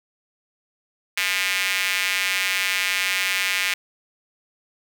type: tone with high-pass filter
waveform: square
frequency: 94.7 Hz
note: F#2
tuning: 41 cents sharp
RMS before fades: -23 dBFS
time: 1.17-3.74 s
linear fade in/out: 5 ms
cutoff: 2200 Hz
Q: 2.5
effects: none